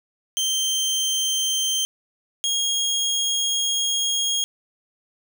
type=tone pair in turn; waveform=25% pulse; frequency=3136 / 3272 Hz; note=G7 / G#7; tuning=0 / -26 cents; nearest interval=minor second; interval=74 cents; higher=second; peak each=-17 dBFS; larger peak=neither; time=0.37-1.85 / 2.44-4.44 s; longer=second; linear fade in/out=0 ms; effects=none